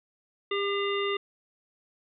harmonic tone with a mistuned harmonic, 400 Hz, G4, 35 cents sharp, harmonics 1 / 3 / 5 / 7 / 9, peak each -28 / -33 / -35 / -36 / -38 dBFS, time 0.51-1.17 s, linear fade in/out 5 ms, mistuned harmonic 5, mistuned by +23 cents, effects none

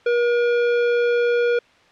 sine tone with hard clipping, 478.4 Hz, A#4, 45 cents sharp, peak -18 dBFS, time 0.06-1.59 s, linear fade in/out 5 ms, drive 15 dB, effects white hiss -53 dBFS RMS until 1.91 s + low-pass 3000 Hz 12 dB/octave

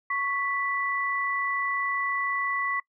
sine tone pair together, 1109.6 / 1975.5 Hz, C#6 / B6, +1 / 0 cents, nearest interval minor seventh, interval 999 cents, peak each -28 dBFS, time 0.1-2.8 s, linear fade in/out 5 ms, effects noise-tail reverb RT60 0.1 s tail -23 dB re dry

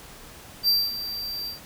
square tone with ADSR envelope, 4699 Hz, D8, in tune, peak -17 dBFS, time 0.63-1.6 s, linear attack 51 ms, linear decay 230 ms, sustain -13 dB, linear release 130 ms, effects pink hiss -45 dBFS RMS until 1.65 s

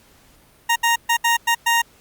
20% pulse tone bursts at uneven times, 932.3 Hz, A#5, in tune, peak -10 dBFS, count 6, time 0.69-0.76 / 0.83-0.96 / 1.09-1.17 / 1.24-1.37 / 1.47-1.55 / 1.66-1.82 s, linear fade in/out 10 ms, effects pink hiss -53 dBFS RMS until 2 s + Opus 48 kbps

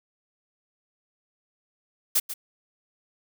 blue noise with echo, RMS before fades -21 dBFS, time 2.15-2.2 s, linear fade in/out 10 ms, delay 140 ms, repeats 1, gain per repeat -12 dB, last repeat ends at 2.34 s, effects none

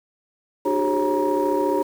sine tone cluster, 300 / 369.4 / 403.9 / 543 / 946 Hz, D4 / F#4 / G#4 / C#5 / A#5, +37 / -3 / -48 / -36 / +25 cents, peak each -24 dBFS, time 0.65-1.83 s, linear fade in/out 10 ms, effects tanh soft clip ceiling -11 dBFS + 7-bit

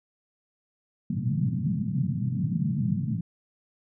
white band-pass noise, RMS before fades -27 dBFS, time 1.1-3.21 s, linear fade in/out 5 ms, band 110 to 210 Hz, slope 48 dB/octave, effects none

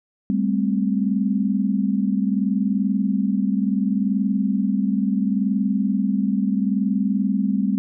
sine tone cluster, 198.3 / 219 / 260.6 Hz, G3 / A3 / C4, +20 / -8 / -7 cents, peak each -20 / -24 / -24 dBFS, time 0.3-7.78 s, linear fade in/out 0 ms, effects none

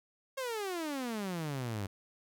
sawtooth exponential sweep, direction down, 547 to 94.6 Hz, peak -31 dBFS, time 0.37-1.87 s, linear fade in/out 10 ms, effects none

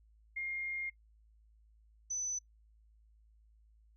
sine tone pair in turn, 2126 / 6013 Hz, C7 / F#8, +27 / +27 cents, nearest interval octave + tritone, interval 1800 cents, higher second, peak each -36 / -34 dBFS, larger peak second, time 0.36-0.9 / 2.1-2.39 s, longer first, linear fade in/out 10 ms, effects noise-tail reverb RT60 0.1 s tail -20 dB re dry + added 54 Hz sine -62 dBFS peak until 3.96 s

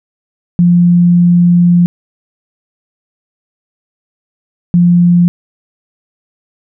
sine tone pair in turn, 174.61 / 174.61 Hz, F3 / F3, 0 / 0 cents, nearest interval unison, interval 0 cents, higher neither, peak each -4 dBFS, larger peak neither, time 0.59-1.86 / 4.74-5.28 s, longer first, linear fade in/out 0 ms, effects none

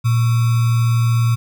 sine tone with sample-and-hold, 116.54 Hz, A#2, in tune, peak -12 dBFS, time 0.04-1.36 s, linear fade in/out 20 ms, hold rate 1225 Hz, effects none

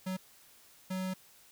square tone bursts at uneven times, 186.7 Hz, F#3, 16 cents sharp, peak -34 dBFS, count 2, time 0.06-0.17 / 0.9-1.14 s, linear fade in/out 10 ms, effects white hiss -60 dBFS RMS until 1.51 s

